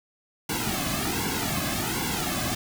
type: noise with flanger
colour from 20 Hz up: pink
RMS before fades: -28 dBFS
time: 0.49-2.55 s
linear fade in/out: 5 ms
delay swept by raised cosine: 1.6 to 2.17 ms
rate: 1.3 Hz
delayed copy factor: -0.95
effects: none